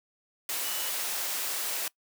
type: tone in noise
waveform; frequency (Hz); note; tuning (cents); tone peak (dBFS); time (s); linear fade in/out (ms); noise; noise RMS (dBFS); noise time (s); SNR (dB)
sine; 2950; F#7; -6; -40; 0.64-0.89; 2; white; -32; 0.49-1.88; -11
effects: noise-tail reverb RT60 0.1 s tail -22 dB re dry + high-pass 400 Hz 12 dB/octave